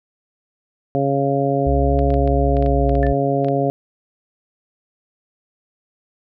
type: harmonic tone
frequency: 138.59 Hz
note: C#3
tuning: in tune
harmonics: 1 / 2 / 3 / 4 / 5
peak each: -22 / -22 / -22 / -22 / -22 dBFS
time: 0.95-3.7 s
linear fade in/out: 0 ms
type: tone with pitch glide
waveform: sine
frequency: 66.3 to 61.86 Hz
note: C2 to B1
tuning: +23 to +3 cents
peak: -17 dBFS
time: 1.66-3.13 s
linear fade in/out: 10 ms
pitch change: -120 cents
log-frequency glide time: 2.23-2.84 s
type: clicks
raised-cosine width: 0.3 ms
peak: -21 dBFS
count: 12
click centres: 1.991 / 2.104 / 2.141 / 2.276 / 2.569 / 2.625 / 2.662 / 2.894 / 2.953 / 3.067 / 3.446 / 3.485 s
type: tone with exponential decay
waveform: sine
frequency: 1760 Hz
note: A6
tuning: in tune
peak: -22 dBFS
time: 3.03-3.15 s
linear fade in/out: 0 ms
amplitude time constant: 24 ms
effects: none